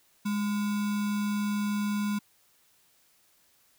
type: tone with sample-and-hold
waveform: sine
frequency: 206.7 Hz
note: G#3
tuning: 8 cents flat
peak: -26 dBFS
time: 0.25-2.19 s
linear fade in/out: 10 ms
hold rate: 1225 Hz
effects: white hiss -65 dBFS RMS until 3.78 s